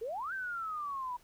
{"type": "exponential two-way sweep", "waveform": "sine", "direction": "up then down", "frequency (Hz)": [421, 1586, 963], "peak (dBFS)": -35, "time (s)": [0.01, 1.17], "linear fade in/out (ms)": 10, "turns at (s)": 0.33, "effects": ["pink hiss -64 dBFS RMS until 1.23 s"]}